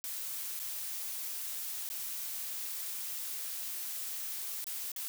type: noise with dropouts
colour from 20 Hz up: blue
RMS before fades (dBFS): -39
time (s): 0.04-5.08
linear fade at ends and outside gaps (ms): 0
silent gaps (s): 0.592-0.599 / 1.89-1.901 / 4.642-4.668 / 4.918-4.962
effects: none